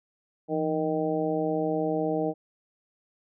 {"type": "harmonic tone with a mistuned harmonic", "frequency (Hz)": 156, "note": "D#3", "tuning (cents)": 5, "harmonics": [1, 2, 3, 4, 5], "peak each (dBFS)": [-34, -29, -29, -31, -34], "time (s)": [0.48, 2.34], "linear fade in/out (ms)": 50, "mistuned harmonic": 1, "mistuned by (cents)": 120, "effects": []}